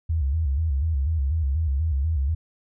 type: tone with vibrato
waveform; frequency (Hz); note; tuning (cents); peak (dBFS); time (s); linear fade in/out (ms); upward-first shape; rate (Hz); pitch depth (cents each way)
sine; 74.2; D2; +18; -20; 0.09-2.35; 10; square; 4.1; 150
effects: none

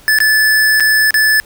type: tone with dropouts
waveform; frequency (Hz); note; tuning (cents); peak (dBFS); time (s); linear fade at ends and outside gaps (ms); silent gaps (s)
square; 1737; A6; -23; -9; 0.08-1.4; 0; 0.187-0.203 / 0.799-0.805 / 1.107-1.142
effects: pink hiss -43 dBFS RMS until 1.45 s

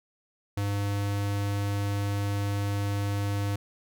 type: tone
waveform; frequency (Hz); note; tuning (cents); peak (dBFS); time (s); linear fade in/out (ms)
square; 101; G#2; -48; -27; 0.57-3.56; 5
effects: none

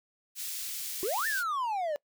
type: high-pass noise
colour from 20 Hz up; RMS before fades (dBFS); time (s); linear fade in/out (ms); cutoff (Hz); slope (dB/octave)
white; -37; 0.35-1.44; 50; 3000; 12
type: exponential two-way sweep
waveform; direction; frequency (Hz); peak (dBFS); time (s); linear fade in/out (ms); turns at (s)
triangle; up then down; 349.2 to 1828 to 570; -27; 1.03-1.96; 0; 1.27
effects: noise-tail reverb RT60 0.1 s tail -24 dB re dry

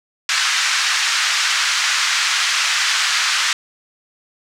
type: band-pass noise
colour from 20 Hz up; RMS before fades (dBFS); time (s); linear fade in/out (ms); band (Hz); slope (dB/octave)
pink; -18; 0.29-3.53; 2; 1300 to 6900; 24
effects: none

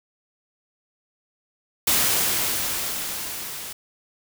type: noise with level ramp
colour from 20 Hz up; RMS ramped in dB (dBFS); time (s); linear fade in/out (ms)
white; -19 to -35; 1.87-3.73; 5
effects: none

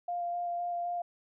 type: tone with vibrato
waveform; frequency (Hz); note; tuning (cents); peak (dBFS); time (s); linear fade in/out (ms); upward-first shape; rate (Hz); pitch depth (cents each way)
sine; 698.5; F5; 0; -31; 0.08-1.02; 5; square; 3.9; 9
effects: none

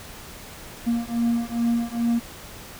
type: beating tone pair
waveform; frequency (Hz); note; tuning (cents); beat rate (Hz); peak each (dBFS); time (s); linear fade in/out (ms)
triangle; 233.1 / 235.5; A#3 / A#3; 0 / +18; 2.4; -22 / -22; 0.86-2.2; 20
effects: pink hiss -41 dBFS RMS until 2.79 s

